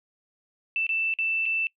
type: tone with dropouts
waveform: sine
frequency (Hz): 2658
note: E7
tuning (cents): +14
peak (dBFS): -23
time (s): 0.76-1.67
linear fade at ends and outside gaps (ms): 1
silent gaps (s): 0.867-0.891 / 1.139-1.187 / 1.456-1.461
effects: noise-tail reverb RT60 0.1 s tail -24 dB re dry